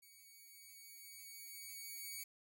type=tone with level ramp; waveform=5% pulse; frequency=2249 Hz; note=C#7; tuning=24 cents sharp; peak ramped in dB=-52 to -35 dBFS; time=0.02-2.24 s; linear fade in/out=10 ms; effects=none

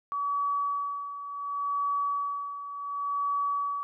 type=tone with tremolo; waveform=sine; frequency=1139 Hz; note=C#6; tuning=47 cents sharp; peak=-25 dBFS; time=0.12-3.83 s; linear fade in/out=0 ms; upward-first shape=sine; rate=0.69 Hz; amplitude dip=70%; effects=none

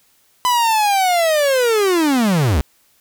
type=linear sweep; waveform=45% pulse; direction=down; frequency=1007 to 60 Hz; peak=-13 dBFS; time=0.45-2.61 s; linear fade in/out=0 ms; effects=white hiss -57 dBFS RMS until 3 s

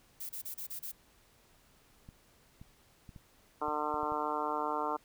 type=noise bursts; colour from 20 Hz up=violet; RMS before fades=-41 dBFS; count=6; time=0.2-0.919 s; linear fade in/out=10 ms; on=94 ms; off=31 ms
type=clicks; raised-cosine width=5 ms; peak=-37 dBFS; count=8; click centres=2.089 / 2.615 / 3.092 / 3.162 / 3.683 / 3.942 / 4.032 / 4.121 s
type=harmonic tone; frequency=150.4 Hz; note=D3; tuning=42 cents sharp; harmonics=2 / 3 / 4 / 5 / 6 / 7 / 8 / 9; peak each=-42 / -40 / -42 / -40 / -37 / -38 / -40 / -42 dBFS; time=3.61-4.97 s; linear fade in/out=10 ms
effects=pink hiss -65 dBFS RMS until 5.04 s

